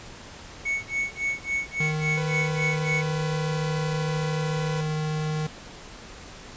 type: tone with tremolo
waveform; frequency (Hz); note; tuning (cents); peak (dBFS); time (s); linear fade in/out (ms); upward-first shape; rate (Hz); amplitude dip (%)
triangle; 2217; C#7; 0; -21; 0.65-3.02; 10; sine; 3.6; 100
type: tone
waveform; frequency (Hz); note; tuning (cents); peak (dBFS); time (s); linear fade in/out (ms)
square; 154.4; D#3; -13; -26; 1.8-5.47; 5
type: tone with vibrato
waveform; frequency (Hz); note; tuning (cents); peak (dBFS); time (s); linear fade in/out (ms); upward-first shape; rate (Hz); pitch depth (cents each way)
sawtooth; 496.5; B4; +9; -28; 2.17-4.81; 5; triangle; 9.5; 10
effects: pink hiss -43 dBFS RMS until 6.56 s + resampled to 16000 Hz